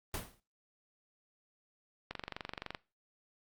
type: noise with exponential decay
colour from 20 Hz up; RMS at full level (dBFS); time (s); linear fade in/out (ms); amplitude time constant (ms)
pink; -34; 0.14-0.4; 2; 56
type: click train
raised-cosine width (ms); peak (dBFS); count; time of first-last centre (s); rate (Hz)
0.3; -23; 16; 2.11-2.748; 23.5
effects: noise-tail reverb RT60 0.3 s tail -21 dB re dry + Opus 32 kbps